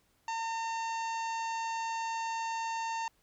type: harmonic tone with a mistuned harmonic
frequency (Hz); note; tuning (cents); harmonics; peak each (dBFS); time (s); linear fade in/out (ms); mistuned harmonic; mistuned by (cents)
908; A#5; -46; 1 / 2 / 3 / 4 / 5 / 6 / 7 / 8; -33 / -44 / -44 / -54 / -50 / -56 / -50 / -54; 0.28-3.08; 2; 8; -22
effects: pink hiss -71 dBFS RMS until 3.22 s